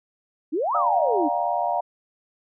sine exponential two-way sweep, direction up then down, 277.2 to 1326 to 277.2 Hz, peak -21 dBFS, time 0.52-1.29 s, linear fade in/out 20 ms, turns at 0.76 s
sine chord, G minor seventh, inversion second, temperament just, 588 / 705.6 / 784 / 940.8 Hz, D5 / F5 / G5 / Bb5, +2 / +18 / 0 / +16 cents, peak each -29 / -24 / -29 / -27 dBFS, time 0.74-1.81 s, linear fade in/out 10 ms
effects none

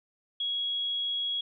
sine tone, 3322 Hz, G#7, in tune, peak -28 dBFS, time 0.4-1.41 s, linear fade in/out 5 ms, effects none

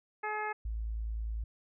harmonic tone, 425.2 Hz, G#4, 41 cents sharp, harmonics 1 / 2 / 3 / 4 / 5 / 6, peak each -41 / -36 / -41 / -40 / -42 / -49 dBFS, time 0.23-0.53 s, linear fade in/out 10 ms
sine tone, 55 Hz, A1, in tune, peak -33 dBFS, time 0.65-1.44 s, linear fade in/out 5 ms
effects none

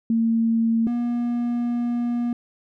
sine / triangle tone pair in turn, 227.6 / 239.3 Hz, A#3 / A#3, -41 / +46 cents, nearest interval minor second, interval 87 cents, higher second, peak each -17 / -19 dBFS, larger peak first, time 0.1-0.87 / 0.87-2.33 s, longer second, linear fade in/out 2 ms, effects none

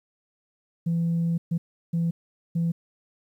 sine tone bursts at uneven times, 167.8 Hz, E3, 31 cents sharp, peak -20 dBFS, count 4, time 0.86-1.38 / 1.51-1.58 / 1.93-2.11 / 2.55-2.72 s, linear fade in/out 10 ms, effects tanh soft clip ceiling -19 dBFS + 10-bit

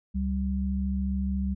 sine tone pair together, 69.3 / 193.87 Hz, C#2 / G3, 0 / -19 cents, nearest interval octave + tritone, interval 1781 cents, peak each -28 dBFS, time 0.14-1.55 s, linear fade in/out 20 ms, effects none

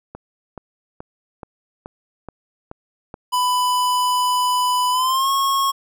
click train, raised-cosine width 1 ms, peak -19 dBFS, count 8, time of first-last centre 0.15-3.141 s, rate 2.34 Hz
square tone with pitch glide, 996 to 1092.4 Hz, B5 to C#6, +14 to -26 cents, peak -17 dBFS, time 3.32-5.72 s, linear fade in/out 20 ms, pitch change +160 cents, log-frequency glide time 4.91-5.3 s
effects none

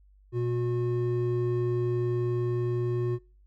triangle tone pair together, 120.5 / 361.1 Hz, B2 / F#4, -42 / -42 cents, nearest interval octave + perfect fifth, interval 1900 cents, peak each -26 dBFS, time 0.32-3.19 s, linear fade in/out 50 ms, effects noise-tail reverb RT60 0.4 s tail -25 dB re dry + added 49 Hz sine -55 dBFS peak until 3.46 s

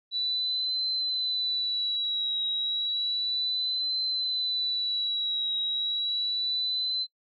sine tone with vibrato, 3951 Hz, B7, in tune, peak -26 dBFS, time 0.11-7.07 s, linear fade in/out 50 ms, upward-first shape triangle, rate 0.32 Hz, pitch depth 54 cents each way, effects noise-tail reverb RT60 0.1 s tail -25 dB re dry

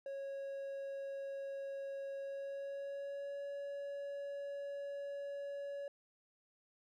triangle tone with pitch glide, 550 to 564.2 Hz, C#5 to C#5, -14 to +30 cents, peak -39 dBFS, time 0.06-5.88 s, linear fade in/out 2 ms, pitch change +44 cents, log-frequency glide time 2.18-3.44 s, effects none

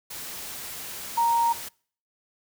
sine tone in noise, 932.3 Hz, A#5, in tune, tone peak -19 dBFS, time 1.17-1.53 s, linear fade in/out 10 ms, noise white, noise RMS -37 dBFS, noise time 0.1-1.69 s, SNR +15 dB, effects noise-tail reverb RT60 0.5 s tail -25 dB re dry

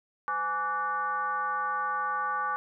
sine tone with frequency modulation, 1159 Hz, D6, 23 cents flat, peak -27 dBFS, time 0.28-2.56 s, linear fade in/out 0 ms, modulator 324 Hz, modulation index 1, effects none

